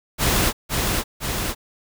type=noise with echo; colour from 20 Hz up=pink; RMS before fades=-19 dBFS; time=0.18-0.53 s; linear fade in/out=50 ms; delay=510 ms; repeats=2; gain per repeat=-3 dB; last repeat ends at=1.55 s; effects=none